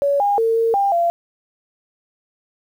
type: tone with pitch steps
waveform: sine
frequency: 565 / 812 / 453.4 / 456.1 / 797 / 685 Hz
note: C#5 / G#5 / A#4 / A#4 / G5 / F5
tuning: +33 / -39 / -48 / -38 / +28 / -34 cents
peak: -14 dBFS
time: 0.02-1.1 s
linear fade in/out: 0 ms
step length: 180 ms
effects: 8-bit